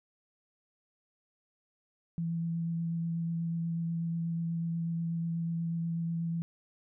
sine tone with vibrato, 166.9 Hz, E3, 22 cents sharp, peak -30 dBFS, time 2.18-6.42 s, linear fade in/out 0 ms, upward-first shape sine, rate 8.2 Hz, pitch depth 11 cents each way, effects none

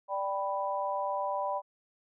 sine chord, G major, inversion second, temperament equal, 587.3 / 784 / 987.8 Hz, D5 / G5 / B5, 0 / 0 / 0 cents, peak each -34 / -35 / -33 dBFS, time 0.08-1.62 s, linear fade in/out 50 ms, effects none

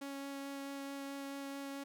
sawtooth tone with vibrato, 277.2 Hz, C#4, in tune, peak -38 dBFS, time 0.01-1.84 s, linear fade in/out 10 ms, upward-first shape sine, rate 4.6 Hz, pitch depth 8 cents each way, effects none

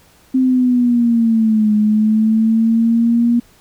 sine linear two-way sweep, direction down then up, 261.6 to 210.6 to 238.4 Hz, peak -10 dBFS, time 0.34-3.4 s, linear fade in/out 10 ms, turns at 1.74 s, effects pink hiss -50 dBFS RMS until 3.6 s

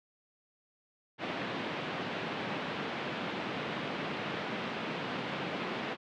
pink band-pass noise, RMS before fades -37 dBFS, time 1.18-5.97 s, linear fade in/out 50 ms, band 150 to 3400 Hz, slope 24 dB/octave, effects none

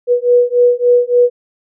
sine beating tone pair, 485.9 / 489.4 Hz, B4 / B4, -28 / -16 cents, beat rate 3.5 Hz, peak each -11 dBFS, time 0.07-1.3 s, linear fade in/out 50 ms, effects none

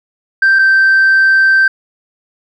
sine tone pair in turn, 1568 / 1559.8 Hz, G6 / G6, 0 / -9 cents, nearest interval unison, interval 9 cents, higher first, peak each -4 dBFS, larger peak neither, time 0.42-0.59 / 0.59-1.68 s, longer second, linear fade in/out 5 ms, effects tanh soft clip ceiling -4 dBFS

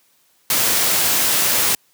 white noise, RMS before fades -17 dBFS, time 0.5-1.75 s, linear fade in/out 2 ms, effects white hiss -59 dBFS RMS until 1.93 s + high-pass 100 Hz 12 dB/octave

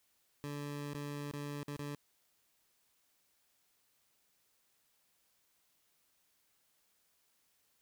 20% pulse tone with dropouts, 144.8 Hz, D3, 24 cents flat, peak -35 dBFS, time 0.44-1.95 s, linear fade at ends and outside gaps 0 ms, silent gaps 0.935-0.946 / 1.312-1.336 / 1.631-1.681 / 1.766-1.793 s, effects white hiss -75 dBFS RMS until 7.81 s

